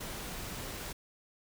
pink noise, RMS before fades -41 dBFS, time 0-0.93 s, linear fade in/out 10 ms, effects none

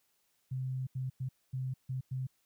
sine tone bursts at uneven times, 130 Hz, C3, 11 cents flat, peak -33 dBFS, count 6, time 0.51-0.87 / 0.95-1.1 / 1.2-1.29 / 1.53-1.74 / 1.89-2.01 / 2.11-2.27 s, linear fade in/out 10 ms, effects white hiss -75 dBFS RMS until 2.45 s

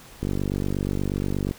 click train, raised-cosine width 3 ms, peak -13 dBFS, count 63, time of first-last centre 0.23-1.511 s, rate 48.4 Hz, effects pink hiss -47 dBFS RMS until 1.58 s

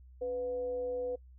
sine tone with frequency modulation, 497.5 Hz, B4, 13 cents sharp, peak -32 dBFS, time 0.21-1.16 s, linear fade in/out 10 ms, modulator 218 Hz, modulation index 0.24, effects noise-tail reverb RT60 0.1 s tail -24 dB re dry + added 63 Hz sine -52 dBFS peak until 1.38 s

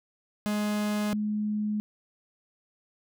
45% pulse / sine tone pair in turn, 209.3 / 210.9 Hz, G#3 / G#3, +14 / +27 cents, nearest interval unison, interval 13 cents, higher second, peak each -26 dBFS, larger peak neither, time 0.46-1.13 / 1.13-1.8 s, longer neither, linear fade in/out 0 ms, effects none

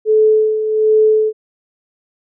sine tone with tremolo, 433.1 Hz, A4, 27 cents flat, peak -7 dBFS, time 0.05-1.33 s, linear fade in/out 50 ms, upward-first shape sine, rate 1.3 Hz, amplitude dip 60%, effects none

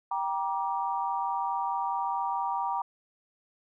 sine chord, G minor, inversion none, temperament equal with one note detuned, 784 / 948.6 / 1174.7 Hz, G5 / Bb5 / D6, 0 / +30 / 0 cents, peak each -32 / -30 / -35 dBFS, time 0.11-2.82 s, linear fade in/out 5 ms, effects none

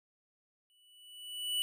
square tone with exponential growth, 2960 Hz, F#7, in tune, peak -29 dBFS, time 0.7-1.62 s, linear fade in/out 0 ms, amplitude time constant 200 ms, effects none

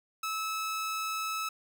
sawtooth tone, 1300 Hz, E6, 24 cents flat, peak -28 dBFS, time 0.23-1.49 s, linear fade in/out 5 ms, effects none

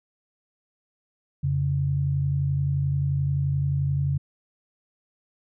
sine tone pair together, 87.9 / 139.39 Hz, F2 / C#3, +12 / +10 cents, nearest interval minor sixth, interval 798 cents, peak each -28 / -22 dBFS, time 1.43-4.18 s, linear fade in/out 10 ms, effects none

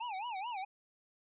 square tone with vibrato, 857 Hz, A5, 46 cents flat, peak -38 dBFS, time 0-0.65 s, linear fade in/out 10 ms, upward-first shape sine, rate 4.6 Hz, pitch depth 240 cents each way, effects resampled to 8000 Hz

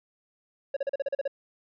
triangle tone bursts, 554.4 Hz, C#5, in tune, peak -23 dBFS, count 9, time 0.74-1.278 s, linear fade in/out 5 ms, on 26 ms, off 38 ms, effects resampled to 11025 Hz

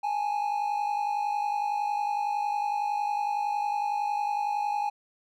triangle tone pair together, 824 / 874.9 Hz, G#5 / A5, -14 / -10 cents, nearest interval minor second, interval 104 cents, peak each -25 / -31 dBFS, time 0.03-4.9 s, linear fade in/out 10 ms, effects none

